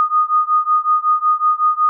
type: beating tone pair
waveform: sine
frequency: 1232 / 1237.4 Hz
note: D#6 / D#6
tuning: -17 / -10 cents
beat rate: 5.4 Hz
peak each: -15 / -16 dBFS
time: 0-1.89 s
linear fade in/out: 0 ms
effects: none